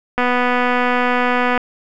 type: click train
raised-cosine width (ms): 0.5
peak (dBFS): -3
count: 346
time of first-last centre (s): 0.18-1.577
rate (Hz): 247
effects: none